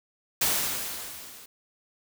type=noise with level ramp; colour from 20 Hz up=white; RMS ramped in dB=-23 to -48 dBFS; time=0.41-1.46 s; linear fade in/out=5 ms; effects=none